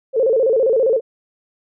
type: tone with vibrato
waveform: sine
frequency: 486.4 Hz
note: B4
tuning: 26 cents flat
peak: -12 dBFS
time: 0.13-1.01 s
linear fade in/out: 50 ms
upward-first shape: square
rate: 15 Hz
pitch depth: 150 cents each way
effects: none

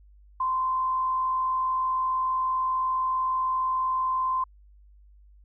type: tone with frequency modulation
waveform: sine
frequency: 1037 Hz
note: C6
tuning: 16 cents flat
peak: -23 dBFS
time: 0.4-4.44 s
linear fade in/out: 5 ms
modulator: 53.3 Hz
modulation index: 0.24
effects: added 50 Hz sine -51 dBFS peak until 5.44 s

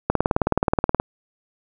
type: click train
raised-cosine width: 1 ms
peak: -3 dBFS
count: 18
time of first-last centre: 0.1-0.999 s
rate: 18.9 Hz
effects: none

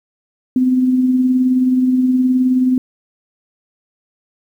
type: tone with tremolo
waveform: sine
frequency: 255.1 Hz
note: C4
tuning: 44 cents flat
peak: -9 dBFS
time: 0.56-2.78 s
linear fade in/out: 2 ms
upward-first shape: sine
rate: 19 Hz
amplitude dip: 35%
effects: 8-bit

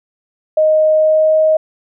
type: tone with pitch glide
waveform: sine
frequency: 622.3 to 627.4 Hz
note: D#5 to D#5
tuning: 0 to +14 cents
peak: -8 dBFS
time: 0.57-1.57 s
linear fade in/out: 5 ms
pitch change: +14 cents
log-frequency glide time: 0.93-1.37 s
effects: none

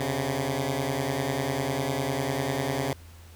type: beating tone pair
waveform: 10% pulse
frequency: 130.81 / 140.81 Hz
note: C3 / C#3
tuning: 0 / +27 cents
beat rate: 10 Hz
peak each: -21 dBFS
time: 0-2.93 s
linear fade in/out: 2 ms
effects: added 83 Hz sine -46 dBFS peak until 3.35 s + pink hiss -54 dBFS RMS until 3.35 s

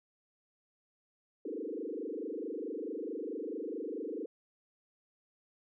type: tone with frequency modulation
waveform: sine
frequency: 380.1 Hz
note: F#4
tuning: 47 cents sharp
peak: -36 dBFS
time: 1.45-4.26 s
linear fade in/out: 5 ms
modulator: 24.6 Hz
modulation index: 4.2
effects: none

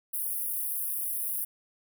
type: high-pass noise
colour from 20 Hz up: pink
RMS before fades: -32 dBFS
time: 0.13-1.45 s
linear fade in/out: 10 ms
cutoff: 9800 Hz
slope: 96 dB/octave
effects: none

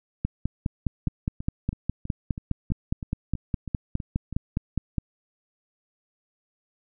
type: two click trains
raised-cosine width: 5 ms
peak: -21 / -12 dBFS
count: 11 / 24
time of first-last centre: 1.08-4.327 / 0.25-4.983 s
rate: 3.08 / 4.86 Hz
effects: none

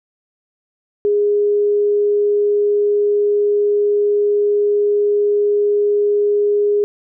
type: tone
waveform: sine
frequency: 412.2 Hz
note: G#4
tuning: 13 cents flat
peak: -12 dBFS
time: 1.05-6.84 s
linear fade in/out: 0 ms
effects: none

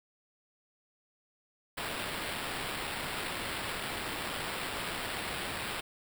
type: noise with sample-and-hold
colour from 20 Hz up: white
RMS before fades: -37 dBFS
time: 1.77-5.81 s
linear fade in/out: 10 ms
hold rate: 6300 Hz
effects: none

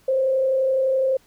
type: tone with frequency modulation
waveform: sine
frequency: 528 Hz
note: C5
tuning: 16 cents sharp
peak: -17 dBFS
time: 0.08-1.17 s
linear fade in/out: 5 ms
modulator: 31.8 Hz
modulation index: 0.32
effects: pink hiss -58 dBFS RMS until 1.26 s

